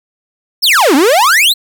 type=exponential two-way sweep; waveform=45% pulse; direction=down then up; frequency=5588 to 255 to 4305 Hz; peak=-6 dBFS; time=0.62-1.54 s; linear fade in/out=20 ms; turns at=0.95 s; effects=none